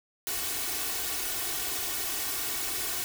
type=noise with comb filter; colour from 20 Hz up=white; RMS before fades=-32 dBFS; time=0.27-3.04 s; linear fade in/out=0 ms; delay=2.7 ms; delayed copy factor=+0.8; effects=none